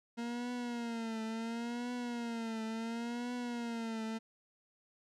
40% pulse tone with vibrato, 233.1 Hz, A#3, in tune, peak -36 dBFS, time 0.17-4.19 s, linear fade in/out 20 ms, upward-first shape triangle, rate 0.71 Hz, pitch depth 97 cents each way, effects low-pass 7000 Hz 12 dB/octave

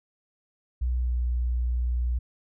sine tone with pitch glide, 61.74 to 60.68 Hz, B1 to B1, 0 to -30 cents, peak -23 dBFS, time 0.81-2.19 s, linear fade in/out 10 ms, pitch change -30 cents, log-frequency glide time 0.98-1.14 s, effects none

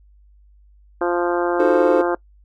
harmonic tone, 174.61 Hz, F3, in tune, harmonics 2 / 3 / 4 / 5 / 6 / 7 / 8 / 9, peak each -20 / -24 / -26 / -28 / -30 / -31 / -32 / -33 dBFS, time 1.01-2.15 s, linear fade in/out 5 ms
triangle chord, D# diminished seventh, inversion none, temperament equal, 311.1 / 370 / 440 / 523.3 Hz, D#4 / F#4 / A4 / C5, 0 / 0 / 0 / 0 cents, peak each -19 dBFS, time 1.59-2.02 s, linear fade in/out 10 ms
effects noise-tail reverb RT60 0.1 s tail -22 dB re dry + added 50 Hz sine -48 dBFS peak until 2.44 s

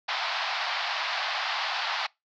pink band-pass noise, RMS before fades -30 dBFS, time 0.08-2.07 s, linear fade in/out 10 ms, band 700 to 4900 Hz, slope 48 dB/octave, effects noise-tail reverb RT60 0.2 s tail -24 dB re dry

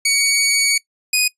15% pulse tone pair in turn, 2247 / 2488 Hz, C#7 / D#7, +23 / -1 cents, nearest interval major second, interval 176 cents, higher second, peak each -7 dBFS, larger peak neither, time 0.05-0.78 / 1.13-1.28 s, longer first, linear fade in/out 5 ms, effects noise-tail reverb RT60 0.1 s tail -21 dB re dry + resampled to 32000 Hz

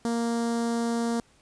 sawtooth tone with notch filter, 233.1 Hz, A#3, in tune, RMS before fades -27 dBFS, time 0.05-1.2 s, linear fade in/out 0 ms, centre 2500 Hz, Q 0.73, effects pink hiss -61 dBFS RMS until 1.41 s + resampled to 22050 Hz

